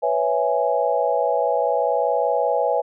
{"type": "chord", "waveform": "sine", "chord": "C# minor seventh", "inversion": "third", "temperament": "equal", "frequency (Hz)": [493.9, 554.4, 659.3, 830.6], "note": ["B4", "C#5", "E5", "G#5"], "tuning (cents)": [0, 0, 0, 0], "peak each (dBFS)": -23, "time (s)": [0.02, 2.82], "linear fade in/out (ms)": 20, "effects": []}